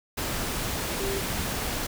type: tone in noise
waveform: sine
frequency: 392 Hz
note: G4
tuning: in tune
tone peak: -30 dBFS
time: 1-1.21 s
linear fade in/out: 10 ms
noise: pink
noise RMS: -30 dBFS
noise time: 0.17-1.87 s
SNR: -3 dB
effects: none